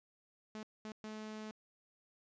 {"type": "tone bursts at uneven times", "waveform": "sawtooth", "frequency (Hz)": 215.7, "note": "A3", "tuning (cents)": -34, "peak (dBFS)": -40, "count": 3, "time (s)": [[0.55, 0.63], [0.85, 0.92], [1.04, 1.51]], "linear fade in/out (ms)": 0, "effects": ["resampled to 16000 Hz"]}